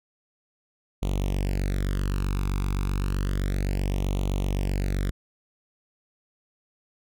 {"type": "tone with flanger", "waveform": "sawtooth", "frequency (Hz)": 47.76, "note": "G1", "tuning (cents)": -44, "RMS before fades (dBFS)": -26, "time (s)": [1.02, 5.11], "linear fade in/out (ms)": 10, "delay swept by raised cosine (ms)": [0.3, 0.82], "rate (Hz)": 0.31, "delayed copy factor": 0.95, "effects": []}